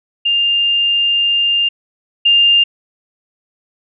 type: tone pair in turn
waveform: sine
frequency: 2803 / 2803 Hz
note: F7 / F7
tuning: +6 / +6 cents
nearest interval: unison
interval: 0 cents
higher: neither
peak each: -11 / -7 dBFS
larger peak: second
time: 0.25-1.69 / 2.25-2.64 s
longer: first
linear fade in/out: 10 ms
effects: none